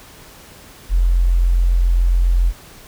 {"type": "tone", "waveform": "sine", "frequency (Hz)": 43.65, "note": "F1", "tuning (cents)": 0, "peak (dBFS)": -11, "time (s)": [0.89, 2.53], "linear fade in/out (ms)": 50, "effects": ["pink hiss -42 dBFS RMS until 2.87 s"]}